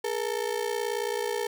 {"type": "ring-modulated tone", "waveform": "35% pulse", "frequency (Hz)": 445.5, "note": "A4", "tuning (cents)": 22, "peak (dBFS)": -23, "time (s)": [0.04, 1.47], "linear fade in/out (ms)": 5, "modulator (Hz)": 29.3, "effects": []}